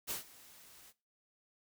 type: noise with ADSR envelope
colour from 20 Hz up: white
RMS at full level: -37 dBFS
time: 0.07-0.93 s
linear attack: 32 ms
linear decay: 130 ms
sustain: -21 dB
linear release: 39 ms
effects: noise-tail reverb RT60 0.3 s tail -19 dB re dry